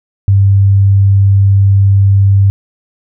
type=tone; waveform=sine; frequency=98.6 Hz; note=G2; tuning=11 cents sharp; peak=-4 dBFS; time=0.28-2.5 s; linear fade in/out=0 ms; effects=none